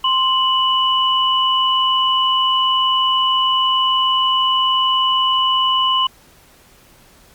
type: tone pair together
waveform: sine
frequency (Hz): 1046.5 / 2960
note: C6 / F#7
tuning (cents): 0 / 0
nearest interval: octave + tritone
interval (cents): 1800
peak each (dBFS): -16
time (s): 0.04-6.07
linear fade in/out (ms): 5
effects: pink hiss -49 dBFS RMS until 7.34 s + Opus 48 kbps